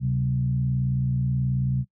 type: tone with frequency modulation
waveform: sine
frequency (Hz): 130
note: C3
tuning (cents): -11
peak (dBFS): -20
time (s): 0-1.85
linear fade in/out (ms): 50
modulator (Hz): 58.6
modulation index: 0.68
effects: noise-tail reverb RT60 0.1 s tail -22 dB re dry + high-pass 80 Hz 12 dB/octave